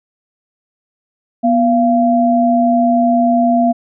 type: tone pair together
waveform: sine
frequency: 243.2 / 686.7 Hz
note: B3 / F5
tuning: -26 / -29 cents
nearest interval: octave + tritone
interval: 1797 cents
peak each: -12 dBFS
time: 1.43-3.73 s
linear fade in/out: 20 ms
effects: none